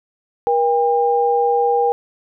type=tone pair together; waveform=sine; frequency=476.9 / 802 Hz; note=A#4 / G5; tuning=+39 / +39 cents; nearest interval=major sixth; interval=900 cents; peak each=-16 dBFS; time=0.47-1.92 s; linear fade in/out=0 ms; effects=none